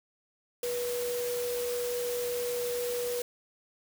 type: tone in noise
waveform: sine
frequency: 485.9 Hz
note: B4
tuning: 28 cents flat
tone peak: -30 dBFS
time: 0.63-3.22 s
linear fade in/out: 2 ms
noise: white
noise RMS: -39 dBFS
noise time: 0.63-3.22 s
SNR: +6 dB
effects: none